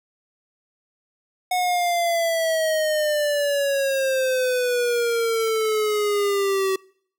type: exponential sweep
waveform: square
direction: down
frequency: 733 to 380.3 Hz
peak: -20 dBFS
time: 1.51-6.76 s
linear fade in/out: 5 ms
effects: noise-tail reverb RT60 0.6 s tail -25 dB re dry